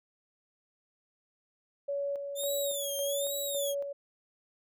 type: tone with tremolo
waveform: sine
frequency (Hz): 564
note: C#5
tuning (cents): +30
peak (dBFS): -30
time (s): 1.88-3.93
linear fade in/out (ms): 10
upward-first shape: square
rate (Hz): 1.8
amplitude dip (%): 45
type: tone with vibrato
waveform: 10% pulse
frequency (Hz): 3520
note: A7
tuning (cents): 0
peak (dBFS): -27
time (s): 2.35-3.75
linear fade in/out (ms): 50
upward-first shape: sine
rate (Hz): 1.2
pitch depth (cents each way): 170
effects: none